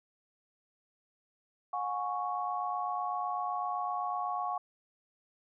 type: chord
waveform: sine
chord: F# suspended second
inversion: none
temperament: equal with one note detuned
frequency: 722.7 / 830.6 / 1108.7 Hz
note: F#5 / G#5 / C#6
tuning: -41 / 0 / 0 cents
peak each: -35 / -38 / -35 dBFS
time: 1.73-4.58 s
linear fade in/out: 5 ms
effects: none